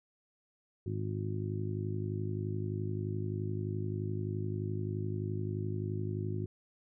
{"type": "harmonic tone", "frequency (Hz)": 51.6, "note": "G#1", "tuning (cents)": -10, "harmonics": [2, 3, 4, 5, 6, 7], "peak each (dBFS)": [-35, -40, -45, -45, -46, -41], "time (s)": [0.86, 6.46], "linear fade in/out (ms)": 5, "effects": []}